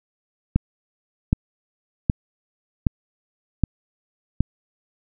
click train, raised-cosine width 5 ms, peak -4 dBFS, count 6, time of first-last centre 0.56-4.406 s, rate 1.3 Hz, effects none

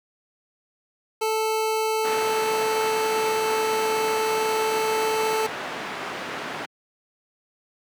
25% pulse tone, 438.8 Hz, A4, 5 cents flat, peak -18 dBFS, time 1.21-5.47 s, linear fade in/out 10 ms
white low-pass noise, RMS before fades -32 dBFS, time 2.04-6.66 s, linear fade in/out 10 ms, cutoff 1800 Hz, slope 12 dB/octave
effects high-pass 200 Hz 12 dB/octave

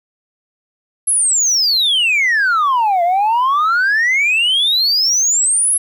sine exponential two-way sweep, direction down then up, 11175 to 676 to 11175 Hz, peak -9 dBFS, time 1.07-5.78 s, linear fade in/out 10 ms, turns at 3.03 s, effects tanh soft clip ceiling -10 dBFS + 8-bit

